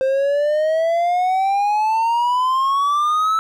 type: exponential sweep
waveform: triangle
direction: up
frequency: 523.3 to 1318.5 Hz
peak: -13 dBFS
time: 0.01-3.39 s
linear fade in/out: 0 ms
effects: none